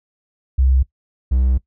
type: tone pair in turn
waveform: sine / triangle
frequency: 65.41 / 63.92 Hz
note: C2 / C2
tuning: 0 / -40 cents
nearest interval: unison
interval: 40 cents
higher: first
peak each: -11 dBFS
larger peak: neither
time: 0.58-0.83 / 1.31-1.58 s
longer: second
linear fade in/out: 10 ms
effects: noise-tail reverb RT60 0.1 s tail -19 dB re dry